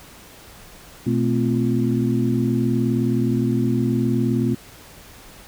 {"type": "tone cluster", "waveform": "sine", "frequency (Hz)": [122.8, 220.7, 260, 347.8], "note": ["B2", "A3", "C4", "F4"], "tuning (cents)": [-9, 5, -11, -7], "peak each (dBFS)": [-22, -22, -22, -26], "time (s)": [1.06, 4.55], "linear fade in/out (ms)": 10, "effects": ["pink hiss -44 dBFS RMS until 5.47 s"]}